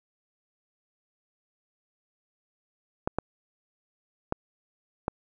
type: clicks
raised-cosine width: 1 ms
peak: -12 dBFS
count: 4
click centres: 3.075 / 3.186 / 4.324 / 5.081 s
effects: none